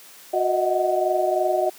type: tone cluster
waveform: sine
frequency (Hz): 365.3 / 615 / 638 / 742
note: F#4 / D#5 / D#5 / F#5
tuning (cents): -22 / -20 / +43 / +5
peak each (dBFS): -24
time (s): 0.33-1.7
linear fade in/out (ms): 10
effects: white hiss -46 dBFS RMS until 1.78 s + high-pass 200 Hz 12 dB/octave